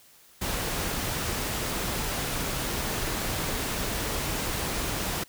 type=noise; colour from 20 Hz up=pink; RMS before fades=-30 dBFS; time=0.41-5.24 s; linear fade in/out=10 ms; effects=white hiss -56 dBFS RMS until 5.28 s